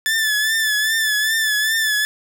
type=tone with vibrato; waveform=sawtooth; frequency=1745 Hz; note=A6; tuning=15 cents flat; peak=-13 dBFS; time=0.06-2.05 s; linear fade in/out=0 ms; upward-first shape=triangle; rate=2.5 Hz; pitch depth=61 cents each way; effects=none